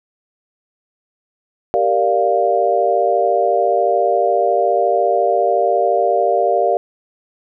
sine chord, G minor seventh, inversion none, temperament equal, 392 / 466.2 / 587.3 / 698.5 Hz, G4 / Bb4 / D5 / F5, 0 / 0 / 0 / 0 cents, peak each -20 / -19 / -18 / -16 dBFS, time 1.74-6.77 s, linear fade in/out 0 ms, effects none

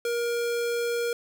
square tone, 472.7 Hz, A#4, 24 cents sharp, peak -26 dBFS, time 0.05-1.13 s, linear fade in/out 2 ms, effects none

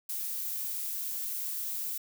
violet noise, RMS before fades -35 dBFS, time 0.09-1.98 s, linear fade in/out 5 ms, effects none

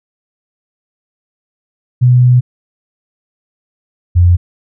sine tone pair in turn, 124.6 / 87.94 Hz, B2 / F2, +16 / +13 cents, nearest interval tritone, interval 603 cents, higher first, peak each -4 dBFS, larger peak neither, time 2.01-2.41 / 4.15-4.37 s, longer first, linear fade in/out 20 ms, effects none

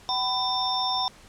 sine tone cluster, 763 / 999 / 3605 / 5380 Hz, G5 / B5 / A7 / E8, -47 / +20 / +41 / +34 cents, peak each -29 dBFS, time 0.09-1.08 s, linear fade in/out 0 ms, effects pink hiss -51 dBFS RMS until 1.28 s + low-pass 9000 Hz 12 dB/octave

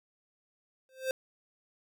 square tone with exponential growth, 523.3 Hz, C5, in tune, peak -26 dBFS, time 0.89-1.11 s, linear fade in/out 1 ms, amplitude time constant 46 ms, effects none

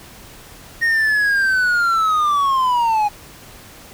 triangle linear sweep, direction down, 1864.7 to 818 Hz, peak -12 dBFS, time 0.81-3.09 s, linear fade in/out 20 ms, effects pink hiss -41 dBFS RMS until 3.93 s

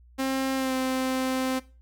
sawtooth tone with pitch glide, 266 to 260.2 Hz, C4 to C4, +29 to -9 cents, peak -21 dBFS, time 0.18-1.6 s, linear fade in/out 20 ms, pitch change -38 cents, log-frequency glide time 0.56-0.73 s, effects noise-tail reverb RT60 0.3 s tail -17 dB re dry + added 60 Hz sine -51 dBFS peak until 1.81 s

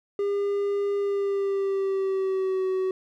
triangle tone with pitch glide, 403.1 to 376.1 Hz, G4 to F#4, +48 to +28 cents, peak -21 dBFS, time 0.19-2.91 s, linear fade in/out 2 ms, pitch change -120 cents, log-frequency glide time 0.97-2.66 s, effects none

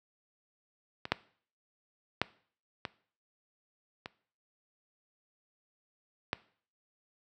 clicks, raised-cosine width 0.3 ms, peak -21 / -9 / -10 / -18 / -23 / -13 dBFS, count 6, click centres 1.054 / 1.12 / 2.216 / 2.852 / 4.059 / 6.331 s, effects noise-tail reverb RT60 0.5 s tail -20 dB re dry + high-pass 80 Hz 12 dB/octave

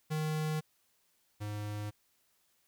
square tone pair in turn, 155 / 104.57 Hz, D#3 / G#2, -6 / +12 cents, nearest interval perfect fifth, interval 682 cents, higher first, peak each -32 / -37 dBFS, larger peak first, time 0.1-0.61 / 1.4-1.91 s, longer neither, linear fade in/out 20 ms, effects white hiss -73 dBFS RMS until 2.67 s

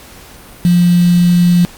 sine tone with quantisation, 175.2 Hz, F3, 6 cents sharp, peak -6 dBFS, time 0.65-1.65 s, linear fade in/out 0 ms, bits 4, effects pink hiss -37 dBFS RMS until 1.77 s + Opus 48 kbps

